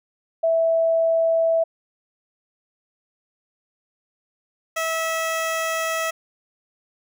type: tone pair in turn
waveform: sine / 15% pulse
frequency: 657 / 649.5 Hz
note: E5 / E5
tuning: -6 / -26 cents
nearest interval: unison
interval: 20 cents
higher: first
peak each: -16 dBFS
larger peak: neither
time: 0.43-1.64 / 4.76-6.11 s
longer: second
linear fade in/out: 10 ms
effects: none